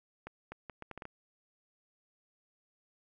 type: accelerating click train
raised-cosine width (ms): 0.5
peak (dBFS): -28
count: 8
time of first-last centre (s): 0.27-1.054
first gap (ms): 250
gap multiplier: 0.71
effects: none